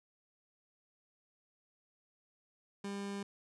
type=tone; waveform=30% pulse; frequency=200 Hz; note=G3; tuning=35 cents sharp; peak=-36 dBFS; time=2.84-3.23 s; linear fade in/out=5 ms; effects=resampled to 22050 Hz + 13-bit